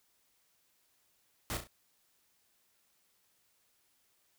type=noise with echo; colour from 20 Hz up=pink; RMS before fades=-37 dBFS; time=1.5-1.57 s; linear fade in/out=0 ms; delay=34 ms; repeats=3; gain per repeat=-7 dB; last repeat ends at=1.672 s; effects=white hiss -73 dBFS RMS until 4.38 s

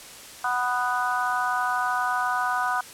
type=harmonic tone; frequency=247.6 Hz; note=B3; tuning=5 cents sharp; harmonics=3 / 4 / 5 / 6; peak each=-28 / -28 / -28 / -28 dBFS; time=0.44-2.81 s; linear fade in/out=5 ms; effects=white hiss -43 dBFS RMS until 2.93 s + low-pass 11000 Hz 12 dB/octave

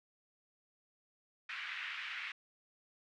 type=band-pass noise; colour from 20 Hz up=white; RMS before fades=-43 dBFS; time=1.49-2.32 s; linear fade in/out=5 ms; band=1500 to 2600 Hz; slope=24 dB/octave; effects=none

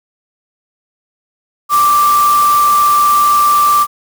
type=tone in noise; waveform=sine; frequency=1174.7 Hz; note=D6; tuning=in tune; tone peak=-7 dBFS; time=1.69-3.87 s; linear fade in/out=50 ms; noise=white; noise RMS=-22 dBFS; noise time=1.69-3.87 s; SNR=+12 dB; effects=none

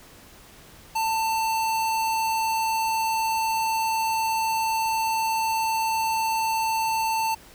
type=tone; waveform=square; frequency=892 Hz; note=A5; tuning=23 cents sharp; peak=-23 dBFS; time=0.95-7.35 s; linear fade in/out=10 ms; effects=pink hiss -49 dBFS RMS until 7.54 s

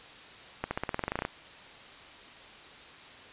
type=accelerating click train; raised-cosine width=0.5 ms; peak=-15 dBFS; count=14; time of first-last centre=0.64-1.251 s; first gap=70 ms; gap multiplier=0.93; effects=white hiss -49 dBFS RMS until 3.32 s + resampled to 8000 Hz

